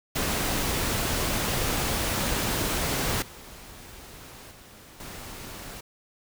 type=noise with level steps; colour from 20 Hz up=pink; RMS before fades=-27 / -45 / -49 / -40 dBFS; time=0.15-5.81 s; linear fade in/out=10 ms; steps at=3.22 / 4.51 / 5 s; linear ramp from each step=2 ms; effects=none